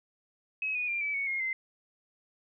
sine tone with pitch steps, 2558 / 2469 / 2384 / 2301 / 2222 / 2145 / 2071 Hz, D#7 / D#7 / D7 / D7 / C#7 / C7 / C7, +47 / -14 / +25 / -36 / +4 / +42 / -18 cents, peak -29 dBFS, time 0.62-1.53 s, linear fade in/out 2 ms, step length 130 ms, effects none

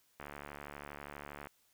click train, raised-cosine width 0.5 ms, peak -30 dBFS, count 93, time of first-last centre 0.2-1.471 s, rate 72.4 Hz, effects white hiss -72 dBFS RMS until 1.73 s

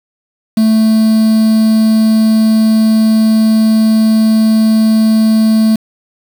triangle tone with quantisation, 220 Hz, A3, in tune, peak -4 dBFS, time 0.57-5.76 s, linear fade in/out 5 ms, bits 4, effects none

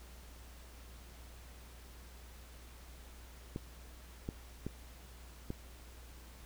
clicks, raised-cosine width 3 ms, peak -25 dBFS, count 4, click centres 3.561 / 4.289 / 4.666 / 5.504 s, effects added 60 Hz sine -52 dBFS peak until 6.45 s + pink hiss -58 dBFS RMS until 6.45 s

